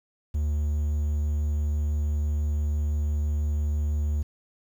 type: tone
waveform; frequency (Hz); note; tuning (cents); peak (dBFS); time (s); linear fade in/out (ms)
triangle; 74.5; D2; +25; -21; 0.34-4.23; 10
effects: 9-bit